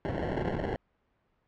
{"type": "noise with sample-and-hold", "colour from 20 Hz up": "white", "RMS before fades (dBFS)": -32, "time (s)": [0.05, 0.76], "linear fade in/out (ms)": 0, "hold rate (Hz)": 1225, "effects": ["pink hiss -73 dBFS RMS until 1.47 s", "low-pass 2000 Hz 12 dB/octave"]}